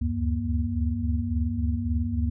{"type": "tone cluster", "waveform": "sine", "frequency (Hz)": [73.4, 77, 95.4, 237.1], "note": ["D2", "D#2", "G2", "A#3"], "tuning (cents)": [0, -17, -47, 30], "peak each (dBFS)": -29, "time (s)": [0.01, 2.3], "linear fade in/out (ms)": 10, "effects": []}